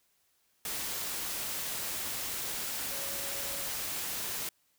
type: tone in noise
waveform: sine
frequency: 557 Hz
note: C#5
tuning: 8 cents sharp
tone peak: -47 dBFS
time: 2.91-3.68 s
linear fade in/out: 2 ms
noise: white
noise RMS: -36 dBFS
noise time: 0.65-4.49 s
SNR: -14 dB
effects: white hiss -72 dBFS RMS until 4.78 s